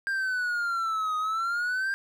triangle exponential two-way sweep, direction down then up, 1600 to 1244.5 to 1600 Hz, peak -24 dBFS, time 0.07-1.94 s, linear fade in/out 0 ms, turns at 1.17 s, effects none

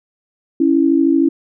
sine tone pair together, 276.9 / 330 Hz, C#4 / E4, -2 / +2 cents, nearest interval minor third, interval 304 cents, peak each -13 dBFS, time 0.6-1.29 s, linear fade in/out 5 ms, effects none

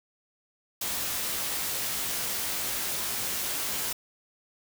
white noise with comb filter, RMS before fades -31 dBFS, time 0.81-3.93 s, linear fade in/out 5 ms, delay 17 ms, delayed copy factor +0.5, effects none

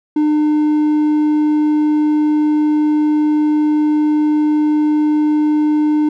sine tone with hard clipping, 302.1 Hz, D4, 49 cents sharp, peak -12 dBFS, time 0.16-6.09 s, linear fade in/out 5 ms, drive 3 dB, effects none

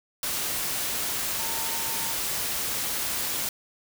sine tone in noise, 909 Hz, A#5, 44 cents flat, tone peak -38 dBFS, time 1.39-2.13 s, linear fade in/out 2 ms, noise white, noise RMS -29 dBFS, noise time 0.23-3.49 s, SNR -12 dB, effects none

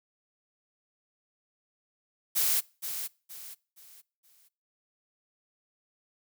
blue noise with echo, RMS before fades -26 dBFS, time 2.35-2.61 s, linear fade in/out 20 ms, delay 470 ms, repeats 4, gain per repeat -9 dB, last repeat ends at 4.49 s, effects noise-tail reverb RT60 0.4 s tail -24 dB re dry

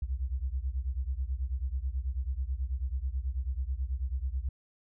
sine beating tone pair, 61.3 / 70.5 Hz, B1 / C#2, -12 / +30 cents, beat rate 9.2 Hz, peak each -32 / -34 dBFS, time 0.02-4.49 s, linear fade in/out 5 ms, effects none

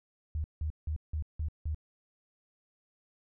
sine tone bursts, 77 Hz, D#2, 17 cents flat, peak -30 dBFS, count 6, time 0.35-1.746 s, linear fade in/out 0 ms, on 91 ms, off 170 ms, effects none

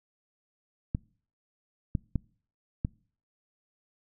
clicks, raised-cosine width 5 ms, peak -15 dBFS, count 4, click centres 0.949 / 1.952 / 2.157 / 2.849 s, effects noise-tail reverb RT60 0.5 s tail -26 dB re dry

